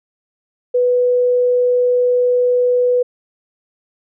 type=tone; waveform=sine; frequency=493.9 Hz; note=B4; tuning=in tune; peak=-11 dBFS; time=0.74-3.03 s; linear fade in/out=10 ms; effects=none